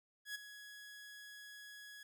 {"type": "tone with ADSR envelope", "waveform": "sawtooth", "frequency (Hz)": 1674, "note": "G#6", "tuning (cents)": 13, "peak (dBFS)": -36, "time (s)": [0.25, 2.03], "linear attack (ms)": 100, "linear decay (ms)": 14, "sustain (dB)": -12, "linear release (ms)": 3, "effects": []}